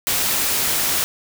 white noise, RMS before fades -20 dBFS, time 0.07-1.04 s, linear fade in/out 0 ms, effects none

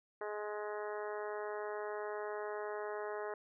harmonic tone, 209.8 Hz, G#3, 18 cents sharp, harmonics 2 / 3 / 4 / 5 / 6 / 7 / 8 / 9, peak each -41 / -45 / -47 / -49 / -51 / -52 / -53 / -54 dBFS, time 0.21-3.34 s, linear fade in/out 2 ms, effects none

